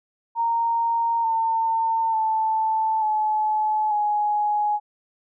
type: tone with pitch steps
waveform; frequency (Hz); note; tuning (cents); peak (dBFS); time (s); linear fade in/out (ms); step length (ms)
sine; 926 / 902.8 / 880.1 / 858 / 836.5; A#5 / A5 / A5 / A5 / G#5; -12 / +44 / 0 / -44 / +12; -19; 0.35-4.8; 50; 890
effects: none